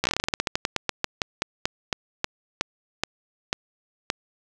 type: slowing click train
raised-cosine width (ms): 0.2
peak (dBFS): -5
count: 27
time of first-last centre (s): 0.04-4.101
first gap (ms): 14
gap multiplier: 1.16
effects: none